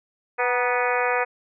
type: harmonic tone with a mistuned harmonic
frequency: 246.9 Hz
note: B3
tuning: in tune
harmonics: 2 / 3 / 4 / 5 / 6 / 7 / 8 / 9 / 10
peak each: -25 / -27 / -28 / -29 / -30 / -30 / -31 / -32 / -32 dBFS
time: 0.38-1.25 s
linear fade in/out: 20 ms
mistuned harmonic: 4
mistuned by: -48 cents
effects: none